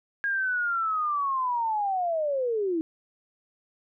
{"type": "linear sweep", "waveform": "sine", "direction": "down", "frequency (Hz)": [1636, 311.1], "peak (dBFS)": -24, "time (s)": [0.24, 2.81], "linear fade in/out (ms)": 0, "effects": []}